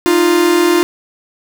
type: tone pair together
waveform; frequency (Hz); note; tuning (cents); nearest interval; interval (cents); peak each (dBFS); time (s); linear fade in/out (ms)
45% pulse; 309 / 349.2; D#4 / F4; -12 / 0; major second; 212; -15 / -10; 0.06-0.83; 0
effects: none